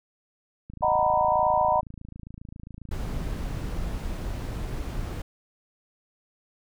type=click train; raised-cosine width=5 ms; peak=-28 dBFS; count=90; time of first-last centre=0.7-3.948 s; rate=27.4 Hz
type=chord; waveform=sine; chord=B major seventh; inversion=first; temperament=just; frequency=617.4 / 740.8 / 926 / 987.8 Hz; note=D#5 / F#5 / A#5 / B5; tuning=-14 / +2 / -12 / 0 cents; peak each=-25 dBFS; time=0.82-1.81 s; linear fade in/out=10 ms
type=noise; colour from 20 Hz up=brown; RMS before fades=-31 dBFS; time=2.91-5.22 s; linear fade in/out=5 ms
effects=none